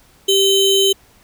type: ring-modulated tone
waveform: square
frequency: 1732 Hz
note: A6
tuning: 28 cents flat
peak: -9 dBFS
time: 0.28-0.93 s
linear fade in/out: 10 ms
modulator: 1340 Hz
effects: pink hiss -51 dBFS RMS until 1.23 s